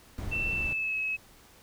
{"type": "noise", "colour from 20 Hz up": "brown", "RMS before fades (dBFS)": -36, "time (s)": [0.18, 0.73], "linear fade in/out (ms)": 2}
{"type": "tone with pitch glide", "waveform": "sine", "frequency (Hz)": [2677, 2572], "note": ["E7", "E7"], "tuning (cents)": [26, -43], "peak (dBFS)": -28, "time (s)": [0.31, 1.17], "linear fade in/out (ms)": 20, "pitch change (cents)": -69, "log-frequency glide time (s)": [0.53, 0.97]}
{"effects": ["pink hiss -56 dBFS RMS until 1.62 s"]}